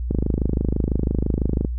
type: click train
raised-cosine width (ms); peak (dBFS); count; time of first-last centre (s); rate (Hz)
3; -8; 41; 0.11-1.648; 26
effects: added 60 Hz sine -23 dBFS peak until 1.78 s